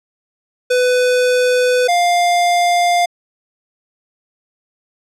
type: tone pair in turn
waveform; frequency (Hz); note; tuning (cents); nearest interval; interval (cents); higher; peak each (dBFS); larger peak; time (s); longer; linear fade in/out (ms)
square; 499 / 701.5; B4 / F5; +18 / +8; tritone; 590; second; -12; neither; 0.7-1.88 / 1.88-3.06; neither; 10
effects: low-pass 9000 Hz 12 dB/octave